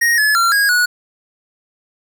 square tone with pitch steps, 1870 / 1713 / 1370 / 1641 / 1463 Hz, A#6 / A6 / F6 / G#6 / F#6, +5 / -47 / -34 / -21 / -20 cents, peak -12 dBFS, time 0.01-0.86 s, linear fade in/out 10 ms, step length 170 ms, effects none

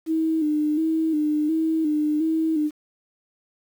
sine tone with vibrato, 311.1 Hz, D#4, in tune, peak -19 dBFS, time 0.06-2.71 s, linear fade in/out 50 ms, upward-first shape square, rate 1.4 Hz, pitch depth 53 cents each way, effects 8-bit

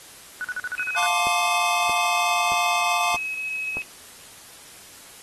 sine tone bursts, 1480 Hz, F#6, in tune, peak -25 dBFS, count 9, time 0.41-1.06 s, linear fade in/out 0 ms, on 34 ms, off 43 ms
sine tone with pitch glide, 2538 to 2557 Hz, D#7 to D#7, +34 to +47 cents, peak -26 dBFS, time 0.78-3.82 s, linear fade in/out 0 ms, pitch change +13 cents, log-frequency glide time 0.91-1.37 s
square chord, D minor seventh, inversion first, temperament just, 704.8 / 881 / 1057.2 / 1174.7 Hz, F5 / A5 / C6 / D6, +16 / +2 / +18 / 0 cents, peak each -26 / -29 / -30 / -27 dBFS, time 0.96-3.17 s, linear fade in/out 20 ms
click train, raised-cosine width 1 ms, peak -20 dBFS, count 5, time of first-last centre 1.27-3.77 s, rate 1.6 Hz
effects white hiss -45 dBFS RMS until 5.22 s + AAC 32 kbps

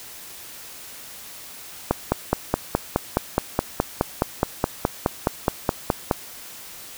click train, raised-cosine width 1 ms, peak -3 dBFS, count 21, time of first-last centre 1.91-6.112 s, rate 4.76 Hz, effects white hiss -40 dBFS RMS until 6.97 s

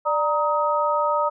sine tone cluster, 591 / 934 / 1260 Hz, D5 / A#5 / D#6, +11 / +3 / +21 cents, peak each -23 dBFS, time 0.05-1.3 s, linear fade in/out 20 ms, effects none

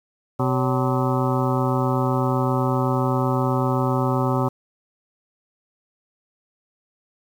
harmonic tone with a mistuned harmonic, 127.8 Hz, C3, 40 cents flat, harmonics 1 / 2 / 3 / 4 / 6 / 7 / 8 / 9 / 10, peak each -22 / -25 / -27 / -28 / -30 / -30 / -31 / -32 / -32 dBFS, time 0.39-4.49 s, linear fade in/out 10 ms, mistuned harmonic 4, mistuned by +150 cents, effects 8-bit

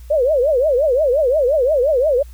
sine tone with vibrato, 554.4 Hz, C#5, in tune, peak -12 dBFS, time 0.1-2.23 s, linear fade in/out 10 ms, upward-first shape triangle, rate 5.7 Hz, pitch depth 290 cents each way, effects added 60 Hz sine -34 dBFS peak until 2.33 s + white hiss -52 dBFS RMS until 2.33 s

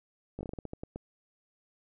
slowing click train, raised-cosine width 2 ms, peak -25 dBFS, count 11, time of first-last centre 0.39-0.96 s, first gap 18 ms, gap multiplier 1.24, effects none

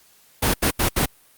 pink noise bursts at uneven times, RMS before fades -19 dBFS, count 4, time 0.42-0.54 / 0.62-0.71 / 0.79-0.89 / 0.96-1.06 s, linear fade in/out 10 ms, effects white hiss -55 dBFS RMS until 1.37 s + Opus 48 kbps

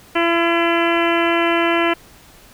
harmonic tone, 337.8 Hz, E4, 42 cents sharp, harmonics 1 / 2 / 3 / 4 / 5 / 6 / 7 / 8 / 9, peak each -18 / -21 / -23 / -24 / -25 / -26 / -26 / -27 / -28 dBFS, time 0.15-1.94 s, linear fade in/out 10 ms, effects pink hiss -46 dBFS RMS until 2.53 s

